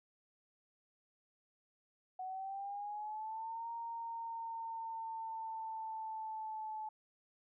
sine linear two-way sweep, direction up then down, 740 to 929 to 864 Hz, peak -40 dBFS, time 2.19-6.89 s, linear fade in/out 5 ms, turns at 3.7 s, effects none

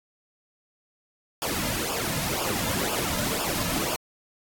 pink noise with flanger, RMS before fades -28 dBFS, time 1.42-3.96 s, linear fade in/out 0 ms, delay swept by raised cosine 0.49 to 2.69 ms, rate 2 Hz, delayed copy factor -0.8, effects AAC 64 kbps

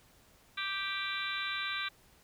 harmonic tone, 392 Hz, G4, in tune, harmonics 3 / 4 / 5 / 6 / 7 / 8 / 9 / 10, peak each -41 / -39 / -45 / -39 / -48 / -48 / -42 / -41 dBFS, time 0.57-1.89 s, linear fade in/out 10 ms, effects pink hiss -63 dBFS RMS until 2.23 s

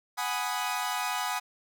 sawtooth chord, G# minor seventh, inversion third, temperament equal, 740 / 830.6 / 987.8 / 1244.5 Hz, F#5 / G#5 / B5 / D#6, 0 / 0 / 0 / 0 cents, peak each -31 dBFS, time 0.17-1.4 s, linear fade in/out 20 ms, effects none

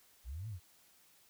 sine exponential two-way sweep, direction up then down, 54.4 to 116.54 to 80.3 Hz, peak -40 dBFS, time 0.24-0.6 s, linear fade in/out 50 ms, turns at 0.48 s, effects white hiss -66 dBFS RMS until 1.29 s

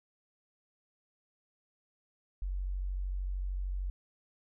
sine tone, 46.62 Hz, F#1, 14 cents sharp, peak -32 dBFS, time 2.42-3.9 s, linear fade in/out 0 ms, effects none

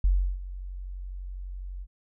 sine tone with ADSR envelope, 46 Hz, F#1, 9 cents flat, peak -17 dBFS, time 0.04-1.87 s, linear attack 4 ms, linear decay 340 ms, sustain -17 dB, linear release 50 ms, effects none

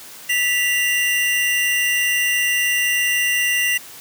square tone pair together, 1965 / 2779 Hz, B6 / F7, -9 / -9 cents, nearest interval tritone, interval 600 cents, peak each -20 dBFS, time 0.29-3.78 s, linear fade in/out 10 ms, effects white hiss -39 dBFS RMS until 4 s + high-pass 100 Hz 12 dB/octave

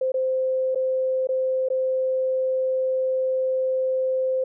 sine tone with dropouts, 520 Hz, C5, 11 cents flat, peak -20 dBFS, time 0.01-4.44 s, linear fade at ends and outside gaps 5 ms, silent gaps 0.12-0.141 / 0.748-0.756 / 1.272-1.289 / 1.687-1.701 s, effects none

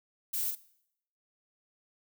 violet noise with echo, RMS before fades -33 dBFS, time 0.33-0.51 s, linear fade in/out 10 ms, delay 44 ms, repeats 1, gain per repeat -5 dB, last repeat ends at 0.554 s, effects noise-tail reverb RT60 0.7 s tail -19 dB re dry

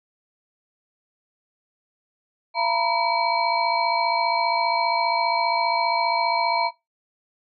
sine tone cluster, 679 / 922 / 977 / 2289 / 4189 Hz, F5 / A#5 / B5 / D7 / C8, -49 / -19 / -19 / -45 / +1 cents, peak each -27 / -24 / -26 / -28 / -29 dBFS, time 2.54-6.71 s, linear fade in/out 50 ms, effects noise-tail reverb RT60 0.2 s tail -18 dB re dry

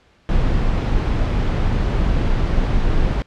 brown noise, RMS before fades -17 dBFS, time 0.29-3.22 s, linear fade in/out 0 ms, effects pink hiss -55 dBFS RMS until 3.26 s + low-pass 4000 Hz 12 dB/octave

